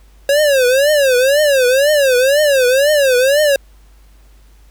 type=tone with vibrato; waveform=square; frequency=547 Hz; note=C#5; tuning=23 cents flat; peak=-10 dBFS; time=0.29-3.56 s; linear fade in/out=2 ms; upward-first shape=triangle; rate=2 Hz; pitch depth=210 cents each way; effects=added 50 Hz sine -42 dBFS peak until 4.7 s + pink hiss -54 dBFS RMS until 4.7 s